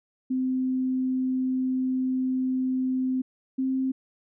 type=tone pair in turn; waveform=sine; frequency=258.3 / 262.8 Hz; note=C4 / C4; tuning=-22 / +8 cents; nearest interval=unison; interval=30 cents; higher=second; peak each=-23 dBFS; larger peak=neither; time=0.3-3.22 / 3.58-3.92 s; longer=first; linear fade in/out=10 ms; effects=none